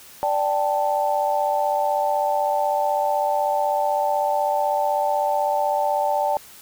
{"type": "chord", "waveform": "sine", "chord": "D suspended fourth", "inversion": "none", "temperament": "equal", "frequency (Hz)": [587.3, 784, 880], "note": ["D5", "G5", "A5"], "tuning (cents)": [0, 0, 0], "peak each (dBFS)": -23, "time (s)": [0.23, 6.37], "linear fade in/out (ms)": 0, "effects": ["white hiss -45 dBFS RMS until 6.61 s"]}